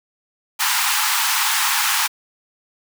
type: high-pass noise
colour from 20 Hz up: pink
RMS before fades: -19 dBFS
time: 0.59-2.08 s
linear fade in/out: 20 ms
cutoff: 810 Hz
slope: 96 dB/octave
effects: none